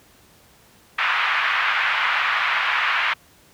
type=band-pass noise; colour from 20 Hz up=pink; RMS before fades=-21 dBFS; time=0.98-3.14 s; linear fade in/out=10 ms; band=1100 to 2700 Hz; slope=24 dB/octave; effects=pink hiss -53 dBFS RMS until 3.53 s + high-pass 60 Hz 12 dB/octave